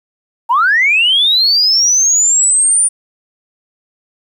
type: linear sweep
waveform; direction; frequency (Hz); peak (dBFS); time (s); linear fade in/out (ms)
sine; up; 880 to 9397; -7; 0.49-2.89; 20
effects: tanh soft clip ceiling -3 dBFS + 8-bit